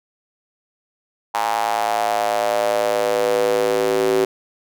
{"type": "tone with high-pass filter sweep", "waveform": "square", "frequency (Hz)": 54.7, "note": "A1", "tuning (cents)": -9, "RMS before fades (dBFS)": -19, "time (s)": [1.34, 4.25], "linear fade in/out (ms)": 5, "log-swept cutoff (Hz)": [860, 390], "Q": 5.3, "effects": []}